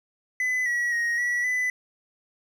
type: tone with pitch steps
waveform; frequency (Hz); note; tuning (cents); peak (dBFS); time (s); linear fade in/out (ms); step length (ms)
triangle; 2009 / 1925 / 1878 / 1940 / 1999; B6 / B6 / A#6 / B6 / B6; +29 / -45 / +12 / -31 / +20; -21; 0.4-1.7; 2; 260
effects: none